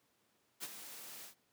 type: noise with ADSR envelope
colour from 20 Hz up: white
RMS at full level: -41 dBFS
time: 0.6-1.35 s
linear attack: 35 ms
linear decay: 37 ms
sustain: -9 dB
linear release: 110 ms
effects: pink hiss -75 dBFS RMS until 1.52 s + high-pass 150 Hz 12 dB/octave